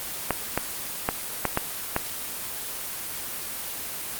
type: clicks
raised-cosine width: 0.5 ms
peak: -6 dBFS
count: 6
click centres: 0.307 / 0.576 / 1.089 / 1.453 / 1.574 / 1.964 s
effects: white hiss -33 dBFS RMS until 4.19 s + Opus 24 kbps